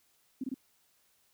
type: tone bursts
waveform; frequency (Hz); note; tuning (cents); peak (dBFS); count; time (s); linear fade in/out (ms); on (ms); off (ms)
sine; 262.5; C4; +6; -32; 3; 0.41-0.543; 5; 29; 23
effects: white hiss -70 dBFS RMS until 1.33 s